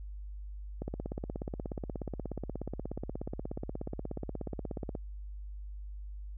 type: click train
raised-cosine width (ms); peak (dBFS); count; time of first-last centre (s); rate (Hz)
2; -23; 70; 0.82-4.952; 16.7
effects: added 50 Hz sine -40 dBFS peak until 6.37 s